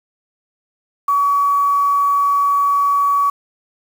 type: tone with quantisation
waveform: sine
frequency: 1133 Hz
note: C#6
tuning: 37 cents sharp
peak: -12 dBFS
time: 1.08-3.3 s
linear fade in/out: 5 ms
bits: 6
effects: none